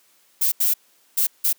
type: noise bursts at uneven times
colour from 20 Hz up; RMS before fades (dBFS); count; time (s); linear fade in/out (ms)
violet; -19; 4; 0.41-0.52 / 0.6-0.74 / 1.17-1.27 / 1.44-1.53; 10
effects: white hiss -59 dBFS RMS until 1.58 s + high-pass 200 Hz 12 dB/octave